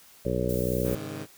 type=harmonic tone; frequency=61.74 Hz; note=B1; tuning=in tune; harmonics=1 / 2 / 3 / 4 / 5 / 6 / 7 / 8 / 9; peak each=-34 / -32 / -32 / -36 / -36 / -35 / -32 / -34 / -32 dBFS; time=0.25-0.95 s; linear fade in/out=5 ms
type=noise; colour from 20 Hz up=violet; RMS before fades=-39 dBFS; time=0.49-0.95 s; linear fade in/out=2 ms
type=chord; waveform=15% pulse; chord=Ab suspended fourth; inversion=none; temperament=equal with one note detuned; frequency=103.83 / 135.11 / 155.56 Hz; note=Ab2 / Db3 / Eb3; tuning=0 / -44 / 0 cents; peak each=-33 dBFS; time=0.83-1.27 s; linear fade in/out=50 ms
effects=white hiss -54 dBFS RMS until 1.37 s